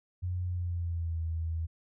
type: tone with pitch glide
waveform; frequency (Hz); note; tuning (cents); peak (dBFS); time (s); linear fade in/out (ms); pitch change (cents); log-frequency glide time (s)
sine; 90.1 to 81.67; F#2 to E2; -45 to -16; -30; 0.22-1.67; 20; -171; 0.46-1.2
effects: none